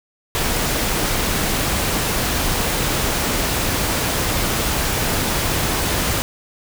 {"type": "noise", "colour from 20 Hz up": "pink", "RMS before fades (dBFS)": -20, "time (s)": [0.35, 6.22], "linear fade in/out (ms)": 0, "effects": []}